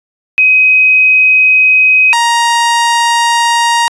sine / sawtooth tone pair in turn, 2524 / 937.8 Hz, D#7 / A#5, +24 / +10 cents, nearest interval octave + perfect fourth, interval 1714 cents, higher first, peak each -4 dBFS, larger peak neither, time 0.38-2.13 / 2.13-3.88 s, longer neither, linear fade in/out 0 ms, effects resampled to 22050 Hz

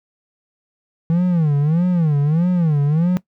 triangle tone with vibrato, 160.8 Hz, E3, 43 cents flat, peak -11 dBFS, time 1.1-3.17 s, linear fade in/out 0 ms, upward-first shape sine, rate 1.6 Hz, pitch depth 210 cents each way, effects noise-tail reverb RT60 0.1 s tail -19 dB re dry

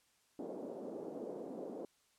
white band-pass noise, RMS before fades -45 dBFS, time 0.39-1.85 s, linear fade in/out 2 ms, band 230 to 530 Hz, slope 24 dB/octave, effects white hiss -73 dBFS RMS until 2.18 s + low-pass 10000 Hz 12 dB/octave

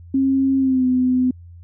sine tone with pitch glide, 268.8 to 253.7 Hz, C4 to B3, +47 to +47 cents, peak -14 dBFS, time 0.14-1.31 s, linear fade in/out 5 ms, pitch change -100 cents, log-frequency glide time 0.58-0.86 s, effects added 86 Hz sine -38 dBFS peak until 1.63 s

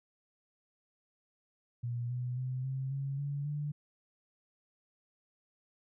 sine tone with pitch steps, 120 / 124.16 / 128.46 / 132.92 / 137.53 / 142.29 / 147.23 Hz, B2 / B2 / C3 / C3 / C#3 / C#3 / D3, -49 / +10 / -31 / +28 / -13 / +46 / +5 cents, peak -33 dBFS, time 1.83-3.72 s, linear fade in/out 10 ms, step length 270 ms, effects none

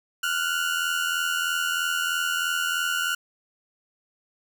30% pulse tone pair together, 1396.9 / 1480 Hz, F6 / F#6, 0 / 0 cents, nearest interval minor second, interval 100 cents, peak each -24 dBFS, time 0.23-3.15 s, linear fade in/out 5 ms, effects none

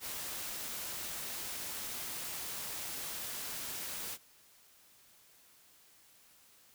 white noise, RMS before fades -41 dBFS, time 0-4.18 s, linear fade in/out 50 ms, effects white hiss -63 dBFS RMS until 6.74 s

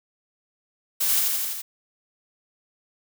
blue noise with echo, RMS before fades -23 dBFS, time 1-1.2 s, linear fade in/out 10 ms, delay 84 ms, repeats 5, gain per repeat -2 dB, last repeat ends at 1.62 s, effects none

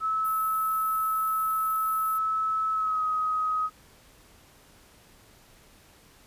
sine tone with pitch glide, 1300 to 1261.5 Hz, E6 to D#6, -24 to +23 cents, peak -24 dBFS, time 0-3.7 s, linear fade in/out 50 ms, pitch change -53 cents, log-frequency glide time 2.72-3.04 s
pink high-pass noise, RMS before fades -38 dBFS, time 0.24-2.19 s, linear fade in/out 20 ms, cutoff 11000 Hz, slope 48 dB/octave
effects pink hiss -56 dBFS RMS until 6.26 s + resampled to 32000 Hz

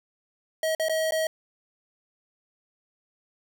square tone with dropouts, 637 Hz, D#5, 41 cents sharp, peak -24 dBFS, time 0.63-1.27 s, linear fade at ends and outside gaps 2 ms, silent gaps 0.75-0.797 / 0.885-0.895 / 1.109-1.121 s, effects none

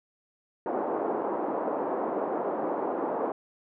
pink band-pass noise, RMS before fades -30 dBFS, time 0.66-3.32 s, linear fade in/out 2 ms, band 300 to 970 Hz, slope 24 dB/octave, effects none

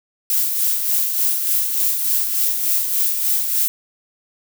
violet noise with tremolo, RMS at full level -17 dBFS, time 0.3-3.68 s, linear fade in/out 0 ms, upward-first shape sine, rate 3.4 Hz, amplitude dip 45%, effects none

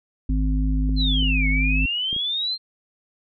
harmonic tone, 51.91 Hz, G#1, in tune, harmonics 1 / 3 / 5, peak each -19 / -29 / -26 dBFS, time 0.29-1.86 s, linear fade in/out 5 ms
clicks, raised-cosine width 3 ms, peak -23 dBFS, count 4, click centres 0.893 / 1.227 / 2.129 / 2.164 s
sine exponential two-way sweep, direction down then up, 4209 to 2167 to 4209 Hz, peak -22 dBFS, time 0.96-2.58 s, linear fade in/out 50 ms, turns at 1.48 s
effects none

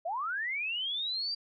sine linear sweep, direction up, 622.3 to 4749 Hz, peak -31 dBFS, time 0.05-1.35 s, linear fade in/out 10 ms, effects none

